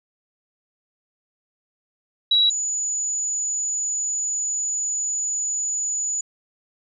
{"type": "tone pair in turn", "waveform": "sine", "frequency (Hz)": [3892, 6922], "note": ["B7", "A8"], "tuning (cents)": [-26, -29], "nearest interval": "minor seventh", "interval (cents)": 997, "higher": "second", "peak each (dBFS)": [-14, -22], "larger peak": "first", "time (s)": [[2.31, 2.5], [2.5, 6.21]], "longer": "second", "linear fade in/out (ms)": 5, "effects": []}